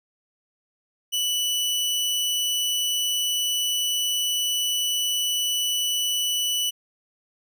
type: tone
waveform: sawtooth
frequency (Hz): 2967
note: F#7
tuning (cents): +4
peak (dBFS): -19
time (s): 1.12-6.71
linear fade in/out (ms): 20
effects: none